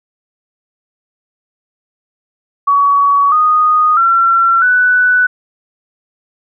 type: tone with pitch steps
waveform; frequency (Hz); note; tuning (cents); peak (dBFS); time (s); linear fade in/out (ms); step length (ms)
sine; 1129 / 1238.3 / 1358.2 / 1489.7; C#6 / D#6 / F6 / F#6; +31 / -9 / -49 / +11; -7; 2.67-5.27; 10; 650
effects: none